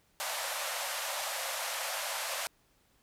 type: band-pass noise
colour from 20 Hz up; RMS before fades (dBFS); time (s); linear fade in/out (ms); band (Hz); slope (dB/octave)
pink; -36; 0.2-2.47; 0; 530 to 14000; 96
effects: pink hiss -69 dBFS RMS until 3.02 s